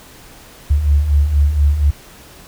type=beating tone pair; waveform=sine; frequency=69.3 / 73.5 Hz; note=C#2 / D2; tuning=0 / +2 cents; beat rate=4.2 Hz; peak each=-18 / -11 dBFS; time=0.7-1.91 s; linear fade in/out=10 ms; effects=pink hiss -41 dBFS RMS until 2.47 s